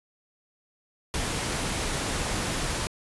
pink noise, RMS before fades -29 dBFS, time 1.14-2.87 s, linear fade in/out 0 ms, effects resampled to 24000 Hz

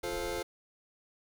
sawtooth chord, F major, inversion none, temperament just, 349.2 / 436.5 / 523.8 Hz, F4 / A4 / C5, 0 / -14 / +2 cents, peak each -34 dBFS, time 0.03-0.43 s, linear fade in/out 10 ms
brown noise, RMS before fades -45 dBFS, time 0.03-0.41 s, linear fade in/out 10 ms
effects none

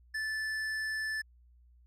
sine tone with hard clipping, 1750 Hz, A6, 10 cents flat, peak -34 dBFS, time 0.14-1.22 s, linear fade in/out 10 ms, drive 9 dB, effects added 60 Hz sine -58 dBFS peak until 1.86 s

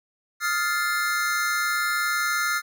square chord, F dominant seventh, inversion third, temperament just, 1257.2 / 1396.9 / 1746.1 / 2095 Hz, Eb6 / F6 / A6 / C7, +18 / 0 / -14 / +2 cents, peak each -31 / -26 / -30 / -31 dBFS, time 0.4-2.62 s, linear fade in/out 50 ms, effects none

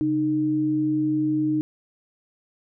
sine tone pair together, 136.89 / 307.3 Hz, C#3 / D#4, -21 / -21 cents, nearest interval octave + major second, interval 1400 cents, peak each -30 / -20 dBFS, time 0.01-1.61 s, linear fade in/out 0 ms, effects none

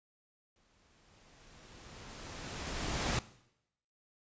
pink noise with exponential growth, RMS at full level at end -32 dBFS, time 0.56-3.19 s, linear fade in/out 1 ms, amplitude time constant 570 ms, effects noise-tail reverb RT60 0.8 s tail -18 dB re dry + resampled to 16000 Hz

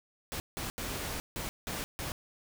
pink noise bursts at uneven times, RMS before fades -37 dBFS, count 6, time 0.32-0.4 / 0.57-0.7 / 0.78-1.2 / 1.36-1.49 / 1.67-1.84 / 1.99-2.12 s, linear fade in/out 0 ms, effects none

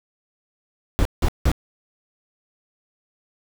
brown noise bursts, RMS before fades -17 dBFS, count 3, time 0.99-1.516 s, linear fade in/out 0 ms, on 62 ms, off 170 ms, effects none

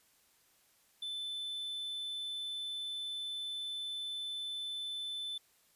triangle tone, 3520 Hz, A7, in tune, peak -36 dBFS, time 1.02-5.38 s, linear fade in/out 5 ms, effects white hiss -69 dBFS RMS until 5.75 s + resampled to 32000 Hz

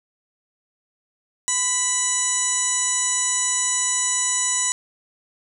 harmonic tone with a mistuned harmonic, 987 Hz, B5, 1 cent flat, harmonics 1 / 2 / 3 / 4 / 6 / 7 / 8 / 9 / 10, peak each -32 / -31 / -35 / -32 / -28 / -23 / -25 / -31 / -35 dBFS, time 1.48-4.72 s, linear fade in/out 0 ms, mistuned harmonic 1, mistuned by +41 cents, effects none

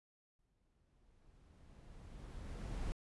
brown noise with exponential growth, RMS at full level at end -40 dBFS, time 0.39-2.92 s, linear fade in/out 0 ms, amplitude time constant 550 ms, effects resampled to 24000 Hz

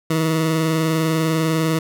20% pulse tone with vibrato, 160.1 Hz, D#3, 50 cents sharp, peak -12 dBFS, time 0.1-1.79 s, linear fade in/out 5 ms, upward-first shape sine, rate 20 Hz, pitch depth 37 cents each way, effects none

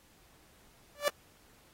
sawtooth tone with exponential growth, 582 Hz, D5, 16 cents flat, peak -18 dBFS, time 0.95-1.08 s, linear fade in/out 0 ms, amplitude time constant 27 ms, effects pink hiss -63 dBFS RMS until 1.73 s + AAC 48 kbps

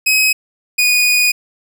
sawtooth tone pair in turn, 2539 / 2468 Hz, D#7 / D#7, +34 / -15 cents, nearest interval unison, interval 49 cents, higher first, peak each -7 dBFS, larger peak neither, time 0.06-0.33 / 0.78-1.32 s, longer second, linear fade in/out 10 ms, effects none

